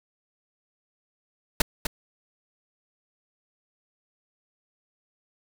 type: noise with echo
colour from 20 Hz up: pink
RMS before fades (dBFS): -18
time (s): 1.6-1.62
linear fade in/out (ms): 5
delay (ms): 250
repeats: 1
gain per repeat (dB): -8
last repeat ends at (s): 1.87
effects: none